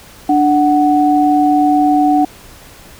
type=tone pair together; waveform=sine; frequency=294.9 / 743 Hz; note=D4 / F#5; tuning=+7 / +7 cents; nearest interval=octave + major third; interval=1600 cents; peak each=-11 dBFS; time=0.29-2.25 s; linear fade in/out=5 ms; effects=pink hiss -39 dBFS RMS until 2.99 s